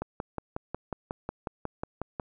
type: click train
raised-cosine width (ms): 1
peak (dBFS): -18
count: 13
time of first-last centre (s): 0.02-2.198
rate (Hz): 5.51
effects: none